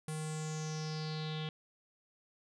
square tone with low-pass filter sweep, 155.56 Hz, D#3, in tune, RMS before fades -39 dBFS, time 0.08-1.49 s, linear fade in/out 2 ms, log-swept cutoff 9700 to 3300 Hz, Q 5.9, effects none

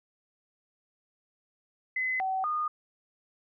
sine tone with pitch steps, 2031 / 760 / 1225 Hz, B6 / F#5 / D#6, +48 / +46 / -27 cents, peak -27 dBFS, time 1.96-2.68 s, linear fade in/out 5 ms, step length 240 ms, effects none

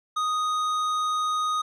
sine tone with tanh clipping, 1244.5 Hz, D#6, in tune, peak -25 dBFS, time 0.16-1.62 s, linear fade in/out 10 ms, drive 12 dB, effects none

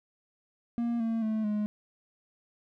triangle tone with pitch steps, 235.5 / 226.7 / 218.2 / 210 Hz, A#3 / A#3 / A3 / G#3, +18 / -48 / -14 / +19 cents, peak -25 dBFS, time 0.78-1.66 s, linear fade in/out 0 ms, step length 220 ms, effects none

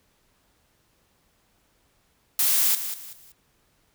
blue noise with echo, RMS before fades -21 dBFS, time 2.39-2.75 s, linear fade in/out 2 ms, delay 190 ms, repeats 3, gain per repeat -10 dB, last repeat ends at 3.32 s, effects pink hiss -66 dBFS RMS until 3.94 s

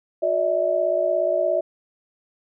sine tone cluster, 363.2 / 586 / 643 Hz, F#4 / D5 / E5, -32 / -4 / -43 cents, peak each -28 / -22 / -21 dBFS, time 0.22-1.61 s, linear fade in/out 10 ms, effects none

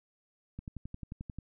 click train, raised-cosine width 5 ms, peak -28 dBFS, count 10, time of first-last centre 0.59-1.386 s, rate 11.3 Hz, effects none

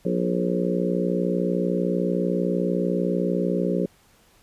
harmonic tone with a mistuned harmonic, 60 Hz, B1, 49 cents flat, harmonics 3 / 4 / 5 / 6 / 7 / 8 / 9, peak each -25 / -30 / -30 / -29 / -28 / -32 / -30 dBFS, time 0.05-3.86 s, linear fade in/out 5 ms, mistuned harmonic 8, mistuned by +24 cents, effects pink hiss -58 dBFS RMS until 4.42 s + resampled to 32000 Hz

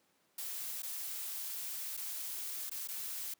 blue noise with dropouts, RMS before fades -41 dBFS, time 0.38-3.34 s, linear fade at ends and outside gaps 5 ms, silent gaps 0.822-0.83 / 1.969-1.973 / 2.697-2.713 / 2.875-2.885 s, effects pink hiss -73 dBFS RMS until 3.39 s + high-pass 200 Hz 12 dB/octave

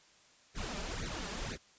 pink noise with flanger, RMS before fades -39 dBFS, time 0.54-1.58 s, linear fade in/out 50 ms, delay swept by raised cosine 0.47 to 5.07 ms, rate 2 Hz, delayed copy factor +0.95, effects white hiss -63 dBFS RMS until 1.78 s + resampled to 16000 Hz

